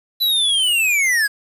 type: linear sweep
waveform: square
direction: down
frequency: 4011 to 1616 Hz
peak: -15 dBFS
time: 0.2-1.28 s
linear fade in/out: 20 ms
effects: resampled to 32000 Hz + 7-bit